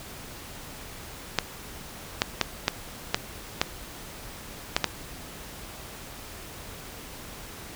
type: clicks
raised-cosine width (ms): 0.2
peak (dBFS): -3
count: 8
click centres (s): 1.387 / 2.219 / 2.413 / 2.681 / 3.145 / 3.615 / 4.765 / 4.843
effects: pink hiss -42 dBFS RMS until 7.75 s